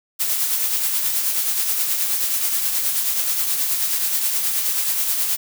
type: noise with tremolo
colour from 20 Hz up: blue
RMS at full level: -19 dBFS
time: 0.19-5.37 s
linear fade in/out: 20 ms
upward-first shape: triangle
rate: 9.4 Hz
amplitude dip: 45%
effects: none